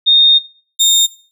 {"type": "tone pair in turn", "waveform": ["sine", "30% pulse"], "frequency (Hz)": [3679, 3661], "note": ["A#7", "A#7"], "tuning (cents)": [-24, -32], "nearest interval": "unison", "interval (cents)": 8, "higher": "first", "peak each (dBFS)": -6, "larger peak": "neither", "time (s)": [[0.06, 0.39], [0.79, 1.07]], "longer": "first", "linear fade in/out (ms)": 20, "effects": ["noise-tail reverb RT60 0.4 s tail -17 dB re dry"]}